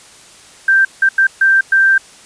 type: tone bursts at uneven times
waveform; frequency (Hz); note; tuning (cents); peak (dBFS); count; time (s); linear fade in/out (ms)
sine; 1571; G6; +3; -7; 5; 0.68-0.85 / 1.02-1.09 / 1.18-1.27 / 1.41-1.61 / 1.72-1.98; 5
effects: white hiss -41 dBFS RMS until 2.25 s + resampled to 22050 Hz